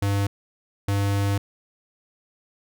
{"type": "tone bursts at uneven times", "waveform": "square", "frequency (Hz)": 100, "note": "G2", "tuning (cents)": 35, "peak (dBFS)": -21, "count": 2, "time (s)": [[0.02, 0.27], [0.88, 1.38]], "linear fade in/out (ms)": 5, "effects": []}